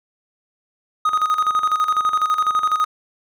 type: tone with tremolo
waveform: triangle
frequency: 1249 Hz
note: D#6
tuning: 6 cents sharp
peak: -12 dBFS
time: 1.05-2.85 s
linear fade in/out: 5 ms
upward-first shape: square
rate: 12 Hz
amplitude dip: 65%
effects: none